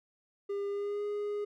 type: tone with pitch glide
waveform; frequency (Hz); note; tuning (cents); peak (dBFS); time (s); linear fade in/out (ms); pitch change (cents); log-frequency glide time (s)
triangle; 402 to 413.3; G4 to G#4; +44 to -8; -30; 0.49-1.45; 10; +48; 0.68-1.04
effects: none